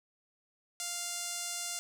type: tone with band-pass filter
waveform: sawtooth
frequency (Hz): 698.5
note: F5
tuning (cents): 0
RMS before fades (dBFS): -38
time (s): 0.8-1.79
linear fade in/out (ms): 0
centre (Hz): 7600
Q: 1.6
effects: none